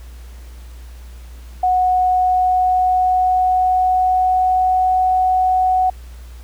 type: tone with pitch glide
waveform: sine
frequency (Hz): 735 to 742.3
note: F#5 to F#5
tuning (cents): -12 to +5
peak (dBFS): -12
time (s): 1.63-5.9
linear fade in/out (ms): 5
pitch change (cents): +17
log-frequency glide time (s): 2.07-5
effects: added 60 Hz sine -33 dBFS peak until 6.43 s + pink hiss -48 dBFS RMS until 6.43 s